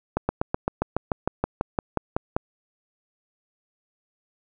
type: slowing click train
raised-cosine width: 1 ms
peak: -8 dBFS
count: 15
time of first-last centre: 0.17-2.365 s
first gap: 120 ms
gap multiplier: 1.04
effects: none